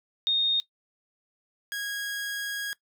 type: tone pair in turn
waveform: sine / sawtooth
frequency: 3693 / 1645 Hz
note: A#7 / G#6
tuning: -17 / -17 cents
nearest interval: octave + major second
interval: 1400 cents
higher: first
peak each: -21 / -27 dBFS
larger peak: first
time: 0.27-0.6 / 1.72-2.73 s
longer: second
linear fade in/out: 0 ms
effects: noise-tail reverb RT60 0.1 s tail -19 dB re dry